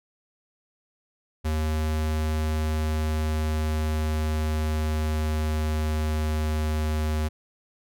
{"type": "tone with pitch glide", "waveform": "square", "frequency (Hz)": [77.78, 77.15], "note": ["D#2", "D#2"], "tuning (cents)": [0, -14], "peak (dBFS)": -24, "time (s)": [1.44, 7.29], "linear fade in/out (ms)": 20, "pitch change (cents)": -14, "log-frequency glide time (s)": [2.52, 7.13], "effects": []}